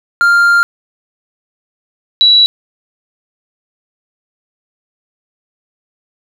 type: tone pair in turn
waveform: triangle / sine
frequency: 1396.9 / 3921 Hz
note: F6 / B7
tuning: 0 / -13 cents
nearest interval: octave + tritone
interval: 1787 cents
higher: second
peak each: -4 dBFS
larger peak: neither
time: 0.21-0.63 / 2.21-2.46 s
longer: first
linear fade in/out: 0 ms
effects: none